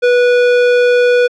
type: tone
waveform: square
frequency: 489.7 Hz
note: B4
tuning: 15 cents flat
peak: -8 dBFS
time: 0.02-1.28 s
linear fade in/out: 20 ms
effects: low-pass 3000 Hz 12 dB/octave